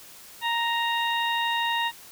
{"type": "harmonic tone", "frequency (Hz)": 932.3, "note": "A#5", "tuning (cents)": 0, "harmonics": [1, 2, 3, 4], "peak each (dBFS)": [-26, -29, -31, -32], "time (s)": [0.41, 1.92], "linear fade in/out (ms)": 50, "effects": ["white hiss -47 dBFS RMS until 2.11 s"]}